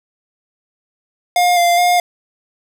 square tone with vibrato, 703 Hz, F5, 11 cents sharp, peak -11 dBFS, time 1.36-2 s, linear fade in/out 2 ms, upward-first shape square, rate 2.4 Hz, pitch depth 19 cents each way, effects none

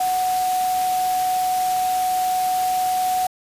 sine tone in noise, 740 Hz, F#5, in tune, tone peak -18 dBFS, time 0-3.27 s, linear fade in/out 5 ms, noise white, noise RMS -31 dBFS, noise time 0-3.27 s, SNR +10 dB, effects resampled to 32000 Hz

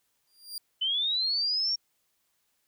sawtooth tone with exponential growth, 4776 Hz, D8, 28 cents sharp, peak -29 dBFS, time 0.27-0.58 s, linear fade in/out 2 ms, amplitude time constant 66 ms
sine linear sweep, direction up, 2988 to 5588 Hz, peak -25 dBFS, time 0.81-1.76 s, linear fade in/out 10 ms
effects white hiss -74 dBFS RMS until 2.67 s

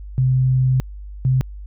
sine tone pair in turn, 129.4 / 129.94 Hz, C3 / C3, -19 / -12 cents, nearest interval unison, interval 7 cents, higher second, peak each -13 dBFS, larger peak neither, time 0.18-0.8 / 1.25-1.41 s, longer first, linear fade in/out 0 ms, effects added 50 Hz sine -31 dBFS peak until 1.66 s

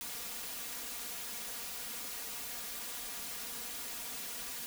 white noise with comb filter, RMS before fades -42 dBFS, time 0.01-4.66 s, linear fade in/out 0 ms, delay 4.2 ms, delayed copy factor +0.9, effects none

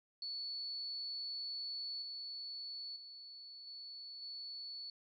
sine tone with level steps, 4435 Hz, C#8, in tune, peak -40 / -43 / -50 / -47 / -44 dBFS, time 0.22-4.9 s, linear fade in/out 2 ms, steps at 2.02 / 2.96 / 3.67 / 4.22 s, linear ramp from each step 2 ms, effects none

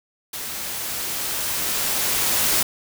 white noise with level ramp, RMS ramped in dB -31 to -19 dBFS, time 0.33-2.63 s, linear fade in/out 5 ms, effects none

